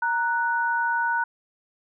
sine tone pair together, 932.3 / 1480 Hz, A#5 / F#6, 0 / 0 cents, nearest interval minor sixth, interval 800 cents, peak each -24 dBFS, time 0.02-1.24 s, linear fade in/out 5 ms, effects none

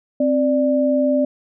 sine tone pair together, 262.8 / 590 Hz, C4 / D5, +8 / +8 cents, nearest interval octave + major second, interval 1400 cents, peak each -17 dBFS, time 0.2-1.25 s, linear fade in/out 5 ms, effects none

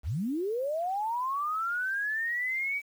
sine linear sweep, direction up, 47.83 to 2300 Hz, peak -28 dBFS, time 0.03-2.82 s, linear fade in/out 50 ms, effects 9-bit

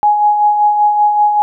sine tone with tremolo, 835 Hz, G#5, 9 cents sharp, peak -6 dBFS, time 0.03-1.42 s, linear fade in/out 0 ms, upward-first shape sine, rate 5.2 Hz, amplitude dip 45%, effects none

